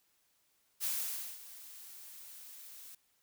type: noise with ADSR envelope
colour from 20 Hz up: blue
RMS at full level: -34 dBFS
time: 0.8-2.95 s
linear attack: 41 ms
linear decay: 540 ms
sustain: -17 dB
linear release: 6 ms
effects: white hiss -74 dBFS RMS until 3.22 s